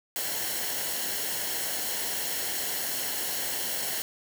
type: noise with comb filter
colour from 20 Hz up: white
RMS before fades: -31 dBFS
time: 0.16-4.02 s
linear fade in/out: 0 ms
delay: 0.82 ms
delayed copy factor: -0.55
effects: none